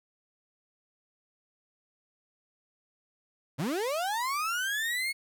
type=linear sweep; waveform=35% pulse; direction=up; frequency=116.54 to 2199 Hz; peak=-27 dBFS; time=3.58-5.13 s; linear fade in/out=20 ms; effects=none